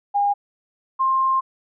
sine tone pair in turn, 811 / 1057.9 Hz, G#5 / C6, -41 / +19 cents, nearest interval perfect fourth, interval 460 cents, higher second, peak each -16 dBFS, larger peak neither, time 0.14-0.34 / 0.99-1.41 s, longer second, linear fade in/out 20 ms, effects none

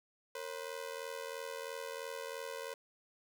sawtooth ring-modulated tone, 503 Hz, B4, 32 cents sharp, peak -34 dBFS, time 0.35-2.74 s, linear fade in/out 2 ms, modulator 41.5 Hz, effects none

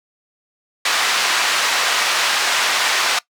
pink band-pass noise, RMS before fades -18 dBFS, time 0.85-3.19 s, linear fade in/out 5 ms, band 1100 to 5800 Hz, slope 12 dB/octave, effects noise-tail reverb RT60 0.1 s tail -20 dB re dry

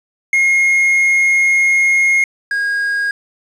triangle tone pair in turn, 2148 / 1634.5 Hz, C7 / G#6, +45 / -28 cents, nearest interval perfect fourth, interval 473 cents, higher first, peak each -8 / -13 dBFS, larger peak first, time 0.33-2.24 / 2.51-3.11 s, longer first, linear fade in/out 2 ms, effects resampled to 24000 Hz + 7-bit

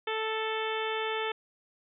harmonic tone, 440 Hz, A4, in tune, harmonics 1 / 2 / 3 / 4 / 5 / 6 / 7 / 8, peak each -33 / -36 / -38 / -39 / -40 / -41 / -41 / -42 dBFS, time 0.07-1.32 s, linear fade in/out 5 ms, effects none

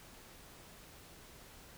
silence, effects pink hiss -56 dBFS RMS until 1.77 s

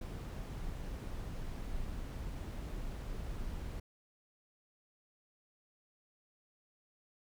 brown noise, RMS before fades -41 dBFS, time 0.01-3.8 s, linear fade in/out 5 ms, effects none

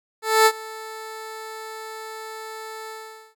15% pulse tone with ADSR envelope, 440 Hz, A4, in tune, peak -5 dBFS, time 0.22-3.35 s, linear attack 240 ms, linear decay 57 ms, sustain -22 dB, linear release 460 ms, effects none

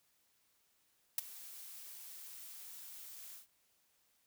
blue noise with ADSR envelope, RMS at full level -31 dBFS, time 1.18-3.47 s, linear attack 3 ms, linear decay 15 ms, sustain -20 dB, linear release 130 ms, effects white hiss -75 dBFS RMS until 4.26 s

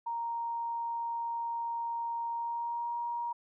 sine tone with pitch glide, 932.3 to 945.9 Hz, A#5 to A#5, 0 to +25 cents, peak -32 dBFS, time 0.06-3.33 s, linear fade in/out 10 ms, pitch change +25 cents, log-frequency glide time 2.32-2.97 s, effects none

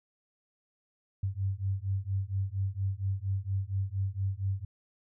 sine beating tone pair, 95.1 / 99.4 Hz, F#2 / G2, +48 / +25 cents, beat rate 4.3 Hz, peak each -32 / -32 dBFS, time 1.23-4.65 s, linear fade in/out 5 ms, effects none

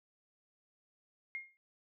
sine tone with exponential decay, 2134 Hz, C7, 34 cents sharp, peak -35 dBFS, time 1.35-1.57 s, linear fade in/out 0 ms, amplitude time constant 46 ms, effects none

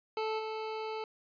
25% pulse tone with level steps, 437.8 Hz, A4, 9 cents flat, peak -28 / -32 dBFS, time 0.17-1.04 s, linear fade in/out 2 ms, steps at 0.38 s, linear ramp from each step 20 ms, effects resampled to 11025 Hz

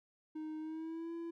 triangle tone with pitch glide, 311.1 to 335.4 Hz, D#4 to E4, 0 to +30 cents, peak -38 dBFS, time 0.35-1.31 s, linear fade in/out 10 ms, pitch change +130 cents, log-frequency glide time 0.59-1.13 s, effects none

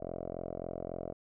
5% pulse tone with low-pass filter, 43.65 Hz, F1, in tune, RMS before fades -40 dBFS, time 0-1.13 s, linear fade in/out 10 ms, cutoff 650 Hz, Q 5.6, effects none

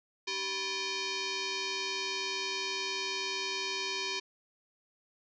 sine tone with frequency modulation, 980 Hz, B5, 14 cents flat, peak -32 dBFS, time 0.27-4.2 s, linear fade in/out 10 ms, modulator 683 Hz, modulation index 6.8, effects none

